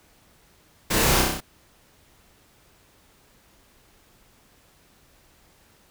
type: noise with echo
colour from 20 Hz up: pink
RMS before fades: -23 dBFS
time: 0.9-1.22 s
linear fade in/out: 10 ms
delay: 31 ms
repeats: 6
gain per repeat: -2 dB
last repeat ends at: 1.406 s
effects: pink hiss -58 dBFS RMS until 5.9 s